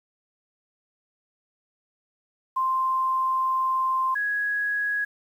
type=tone pair in turn; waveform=sine; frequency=1046.5 / 1666 Hz; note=C6 / G#6; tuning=0 / +5 cents; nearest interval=minor sixth; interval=805 cents; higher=second; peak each=-21 / -23 dBFS; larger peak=first; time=2.56-4.15 / 4.15-5.05 s; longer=first; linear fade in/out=10 ms; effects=9-bit